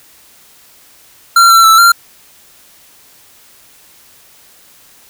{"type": "tone with pitch steps", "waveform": "square", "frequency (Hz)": [1371, 1348, 1321, 1381], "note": ["F6", "E6", "E6", "F6"], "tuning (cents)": [-32, 38, 3, -20], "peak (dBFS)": -4, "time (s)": [1.36, 1.92], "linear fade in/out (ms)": 5, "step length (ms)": 140, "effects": ["white hiss -44 dBFS RMS until 5.09 s"]}